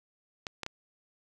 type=clicks; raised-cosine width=0.2 ms; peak=-18 dBFS; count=3; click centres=0.468 / 0.633 / 0.664 s; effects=none